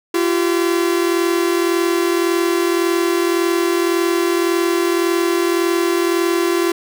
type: tone pair together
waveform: 45% pulse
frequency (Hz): 341.5 / 383.3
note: F4 / G4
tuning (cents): -39 / -39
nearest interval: major second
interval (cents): 200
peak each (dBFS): -16 / -20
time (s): 0.14-6.72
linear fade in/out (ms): 5
effects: none